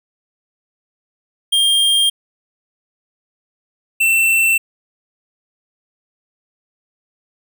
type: tone pair in turn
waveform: square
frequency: 3207 / 2685 Hz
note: G7 / E7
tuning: +39 / +31 cents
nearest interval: minor third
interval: 308 cents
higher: first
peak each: -12 dBFS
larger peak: neither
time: 1.52-2.1 / 4-4.58 s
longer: neither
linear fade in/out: 10 ms
effects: none